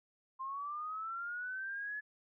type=linear sweep; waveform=sine; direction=up; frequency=1046.5 to 1715 Hz; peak=-38 dBFS; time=0.39-2.01 s; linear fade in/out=20 ms; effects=none